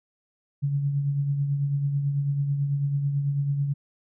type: tone with tremolo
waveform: sine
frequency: 141.4 Hz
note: C#3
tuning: 35 cents sharp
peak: -20 dBFS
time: 0.62-3.74 s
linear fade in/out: 20 ms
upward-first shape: triangle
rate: 9.1 Hz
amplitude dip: 50%
effects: none